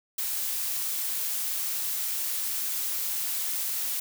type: noise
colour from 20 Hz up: blue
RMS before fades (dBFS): -30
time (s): 0.18-4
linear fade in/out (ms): 5
effects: none